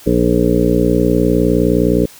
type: harmonic tone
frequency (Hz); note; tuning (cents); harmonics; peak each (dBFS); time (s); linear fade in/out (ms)
59.7; A#1; +42; 1 / 2 / 3 / 4 / 5 / 7 / 8 / 9; -20 / -22 / -17 / -19 / -16 / -17 / -19 / -22; 0.06-2.06; 10
effects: white hiss -40 dBFS RMS until 2.19 s